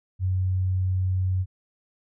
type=tone; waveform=sine; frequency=93 Hz; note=F#2; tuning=9 cents sharp; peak=-21 dBFS; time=0.19-1.46 s; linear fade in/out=50 ms; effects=none